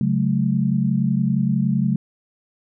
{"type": "chord", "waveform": "sine", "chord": "F# minor", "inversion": "second", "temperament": "equal with one note detuned", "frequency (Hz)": [138.59, 185, 215.8], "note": ["C#3", "F#3", "A3"], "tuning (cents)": [0, 0, -33], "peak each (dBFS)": -21, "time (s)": [0.01, 1.96], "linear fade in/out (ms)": 2, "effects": []}